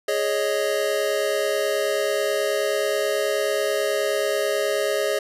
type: chord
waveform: square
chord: Ab suspended fourth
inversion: none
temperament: just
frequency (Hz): 415.3 / 553.7 / 623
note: Ab4 / Db5 / Eb5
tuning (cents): 0 / -2 / +2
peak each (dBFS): -26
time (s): 0.08-5.19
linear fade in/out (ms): 5
effects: resampled to 32000 Hz